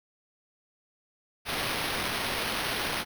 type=noise with sample-and-hold; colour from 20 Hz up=white; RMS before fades=-31 dBFS; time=1.45-3.05 s; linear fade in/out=50 ms; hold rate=7350 Hz; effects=none